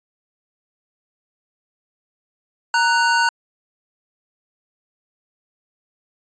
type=tone pair together; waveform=square; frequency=930.8 / 1484 Hz; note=A#5 / F#6; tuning=-3 / +5 cents; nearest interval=minor sixth; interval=808 cents; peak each=-18 dBFS; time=2.74-3.29 s; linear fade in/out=2 ms; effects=resampled to 16000 Hz